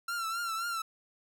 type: tone with vibrato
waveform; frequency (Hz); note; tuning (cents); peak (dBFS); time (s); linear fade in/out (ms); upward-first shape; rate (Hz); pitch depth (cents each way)
45% pulse; 1360; F6; -46; -32; 0.08-0.82; 5; triangle; 3.8; 74
effects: none